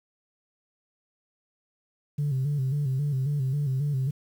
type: tone with vibrato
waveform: sine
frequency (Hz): 138.59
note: C#3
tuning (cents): 0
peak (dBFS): -22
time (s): 2.18-4.11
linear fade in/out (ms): 10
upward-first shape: square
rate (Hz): 3.7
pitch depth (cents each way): 89
effects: tanh soft clip ceiling -21 dBFS + 9-bit